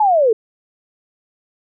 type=linear sweep; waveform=sine; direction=down; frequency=880 to 419.8 Hz; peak=-10 dBFS; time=0-0.33 s; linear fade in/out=5 ms; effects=none